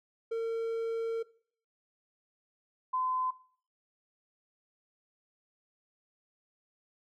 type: tone pair in turn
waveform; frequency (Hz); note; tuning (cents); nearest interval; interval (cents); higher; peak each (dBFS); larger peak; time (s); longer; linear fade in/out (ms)
triangle / sine; 455.6 / 1022.8; A#4 / C6; -40 / -40; octave + major second; 1400; second; -28; neither; 0.31-1.23 / 2.93-3.31; first; 10
effects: noise-tail reverb RT60 0.5 s tail -20 dB re dry